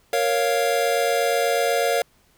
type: chord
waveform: square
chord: Bb minor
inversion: none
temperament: equal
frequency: 466.2 / 554.4 / 698.5 Hz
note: Bb4 / Db5 / F5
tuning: 0 / 0 / 0 cents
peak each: -24 dBFS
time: 0.13-2.02 s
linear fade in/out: 2 ms
effects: pink hiss -60 dBFS RMS until 2.37 s